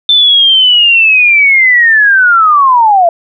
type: linear sweep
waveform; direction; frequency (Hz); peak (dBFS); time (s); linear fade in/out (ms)
sine; down; 3562 to 659.3; -3; 0.09-3.09; 2
effects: none